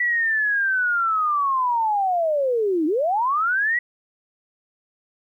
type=linear two-way sweep; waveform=sine; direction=down then up; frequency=1963 to 294.4 to 1963 Hz; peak=-18 dBFS; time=0-3.79 s; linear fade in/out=5 ms; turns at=2.86 s; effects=10-bit